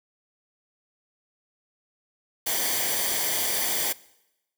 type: noise with comb filter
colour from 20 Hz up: white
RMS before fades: -26 dBFS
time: 2.46-3.93 s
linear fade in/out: 10 ms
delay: 0.75 ms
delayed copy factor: -0.65
effects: noise-tail reverb RT60 0.9 s tail -21 dB re dry